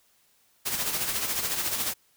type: noise with tremolo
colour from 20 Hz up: white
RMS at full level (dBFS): -27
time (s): 0.65-1.94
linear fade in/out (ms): 20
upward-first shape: sine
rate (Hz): 14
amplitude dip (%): 50
effects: white hiss -65 dBFS RMS until 2.16 s